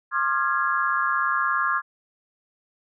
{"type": "tone cluster", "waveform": "sine", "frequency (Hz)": [1068, 1205, 1384, 1663], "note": ["C6", "D6", "F6", "G#6"], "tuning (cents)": [35, 44, -16, 2], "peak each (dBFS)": -26, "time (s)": [0.11, 1.82], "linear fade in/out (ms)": 50, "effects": []}